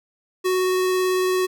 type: tone with vibrato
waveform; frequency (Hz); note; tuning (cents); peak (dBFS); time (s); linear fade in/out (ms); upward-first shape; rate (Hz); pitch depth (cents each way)
square; 370; F#4; 0; -19; 0.44-1.47; 20; triangle; 18; 10
effects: none